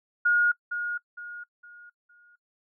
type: tone with echo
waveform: sine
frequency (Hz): 1434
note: F6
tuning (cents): +45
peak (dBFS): -18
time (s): 0.25-0.52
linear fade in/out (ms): 10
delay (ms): 460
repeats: 4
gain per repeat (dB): -9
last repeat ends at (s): 2.36
effects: noise-tail reverb RT60 0.1 s tail -25 dB re dry